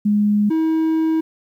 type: tone pair in turn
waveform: sine / triangle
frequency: 207.7 / 320.1 Hz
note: G#3 / D#4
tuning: 0 / +49 cents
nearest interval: perfect fifth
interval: 749 cents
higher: second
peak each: -13 dBFS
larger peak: neither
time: 0.05-0.5 / 0.5-1.21 s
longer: second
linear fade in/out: 10 ms
effects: 9-bit